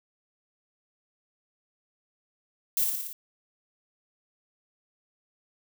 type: noise with echo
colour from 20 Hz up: violet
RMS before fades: -25 dBFS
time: 2.77-2.84 s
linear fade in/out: 2 ms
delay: 58 ms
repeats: 5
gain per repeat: -3 dB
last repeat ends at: 3.13 s
effects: none